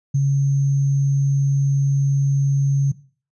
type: tone with sample-and-hold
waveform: sine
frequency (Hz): 138.59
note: C#3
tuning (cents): 0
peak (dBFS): -14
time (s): 0.14-2.92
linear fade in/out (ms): 10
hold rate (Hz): 6300
effects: noise-tail reverb RT60 0.4 s tail -17 dB re dry + resampled to 24000 Hz